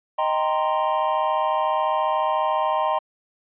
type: chord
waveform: triangle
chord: C minor seventh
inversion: first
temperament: equal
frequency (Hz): 622.3 / 784 / 932.3 / 1046.5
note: Eb5 / G5 / Bb5 / C6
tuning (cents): 0 / 0 / 0 / 0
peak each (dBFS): -23 / -24 / -23 / -23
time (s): 0.18-2.99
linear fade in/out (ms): 10
effects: resampled to 8000 Hz